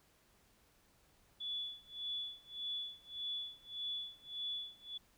sine tone with tremolo, 3435 Hz, A7, 42 cents flat, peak -37 dBFS, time 1.4-4.98 s, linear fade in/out 10 ms, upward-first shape sine, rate 1.7 Hz, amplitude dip 95%, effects pink hiss -70 dBFS RMS until 5.17 s

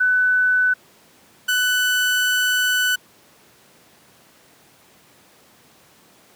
sine / 30% pulse tone pair in turn, 1500 / 1493.7 Hz, F#6 / F#6, +23 / +16 cents, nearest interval unison, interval 7 cents, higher first, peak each -14 dBFS, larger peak neither, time 0-0.74 / 1.48-2.96 s, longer second, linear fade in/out 10 ms, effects pink hiss -52 dBFS RMS until 6.35 s + high-pass 150 Hz 12 dB/octave

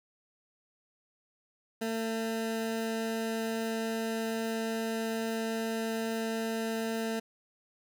20% pulse tone, 224.7 Hz, A3, 37 cents sharp, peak -26 dBFS, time 1.81-7.2 s, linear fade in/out 10 ms, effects none

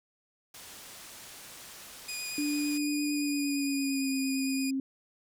white low-pass noise, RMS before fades -48 dBFS, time 0.54-2.78 s, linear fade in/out 5 ms, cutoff 11000 Hz, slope 12 dB/octave
15% pulse tone with vibrato, 2464 Hz, D#7, 17 cents flat, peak -28 dBFS, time 2.08-4.71 s, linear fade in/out 10 ms, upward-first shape sine, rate 8.8 Hz, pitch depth 10 cents each way
sine tone with pitch glide, 293.7 to 267.8 Hz, D4 to C4, 0 to +40 cents, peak -28 dBFS, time 2.38-4.8 s, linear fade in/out 2 ms, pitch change -160 cents, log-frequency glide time 3.11-4.13 s
effects none

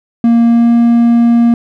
triangle tone with pitch glide, 233.1 to 234.9 Hz, A#3 to A#3, 0 to +13 cents, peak -3 dBFS, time 0.24-1.54 s, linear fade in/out 2 ms, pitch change +13 cents, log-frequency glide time 0.44-0.72 s, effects none

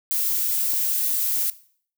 violet noise, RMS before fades -23 dBFS, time 0.11-1.5 s, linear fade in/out 0 ms, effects noise-tail reverb RT60 0.5 s tail -17 dB re dry

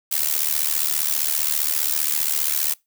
blue noise with amplitude modulation, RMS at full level -18 dBFS, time 0.11-2.74 s, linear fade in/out 10 ms, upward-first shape sine, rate 75.1 Hz, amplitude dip 90%, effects noise-tail reverb RT60 0.2 s tail -23 dB re dry

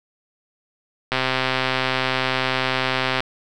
click train, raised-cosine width 0.3 ms, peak -4 dBFS, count 272, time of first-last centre 1.12-3.205 s, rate 130 Hz, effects none

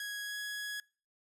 sawtooth tone with pitch glide, 1661.2 to 1673.7 Hz, G#6 to G#6, 0 to +13 cents, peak -34 dBFS, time 0-0.8 s, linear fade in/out 2 ms, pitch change +13 cents, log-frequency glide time 0.23-0.36 s, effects noise-tail reverb RT60 0.4 s tail -24 dB re dry + resampled to 32000 Hz

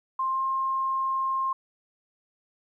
sine tone with pitch glide, 1054 to 1063.2 Hz, C6 to C6, +12 to +27 cents, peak -24 dBFS, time 0.19-1.53 s, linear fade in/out 5 ms, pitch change +15 cents, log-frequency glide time 0.3-0.43 s, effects 11-bit

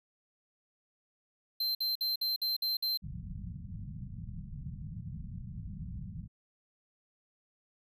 square tone bursts, 4118 Hz, C8, 28 cents flat, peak -30 dBFS, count 7, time 1.6-2.974 s, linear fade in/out 5 ms, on 150 ms, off 54 ms
white low-pass noise, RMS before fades -42 dBFS, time 3.02-6.28 s, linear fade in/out 20 ms, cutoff 190 Hz, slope 48 dB/octave
effects none

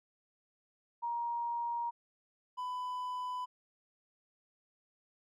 sine / triangle tone pair in turn, 943 / 998.9 Hz, A#5 / B5, +20 / +19 cents, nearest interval minor second, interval 99 cents, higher second, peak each -33 / -34 dBFS, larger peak first, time 1.02-1.91 / 2.57-3.46 s, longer neither, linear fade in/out 20 ms, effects none

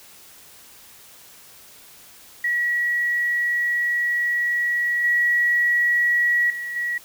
sine tone with level steps, 1923 Hz, B6, 47 cents flat, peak -19 / -16 / -27 / -22 dBFS, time 2.44-6.98 s, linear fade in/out 5 ms, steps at 5.04 / 6.5 / 6.76 s, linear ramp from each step 2 ms, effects white hiss -47 dBFS RMS until 7.04 s

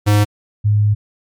square / sine tone pair in turn, 103.83 / 104.61 Hz, G#2 / G#2, 0 / +13 cents, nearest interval unison, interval 13 cents, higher second, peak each -10 dBFS, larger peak neither, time 0.06-0.25 / 0.64-0.95 s, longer second, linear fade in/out 20 ms, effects MP3 96 kbps

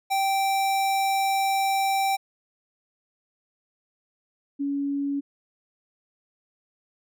square / sine tone pair in turn, 780 / 281.4 Hz, G5 / C#4, -9 / +26 cents, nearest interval octave + tritone, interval 1765 cents, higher first, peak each -22 / -24 dBFS, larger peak first, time 0.1-2.17 / 4.59-5.21 s, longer first, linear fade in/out 20 ms, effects none

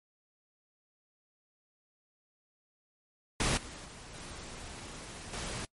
pink noise with level steps, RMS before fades -29 / -46 / -49 / -45 / -38 dBFS, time 3.4-5.65 s, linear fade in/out 2 ms, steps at 3.57 / 3.85 / 4.14 / 5.33 s, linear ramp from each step 5 ms, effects noise-tail reverb RT60 0.1 s tail -24 dB re dry + MP3 48 kbps

